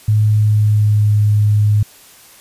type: tone with pitch glide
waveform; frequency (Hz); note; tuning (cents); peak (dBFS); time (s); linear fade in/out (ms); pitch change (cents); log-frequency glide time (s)
sine; 106.9 to 104.88; A2 to G#2; -49 to +17; -9; 0.08-1.83; 5; -34; 0.21-1.13
effects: white hiss -43 dBFS RMS until 2.4 s + resampled to 32000 Hz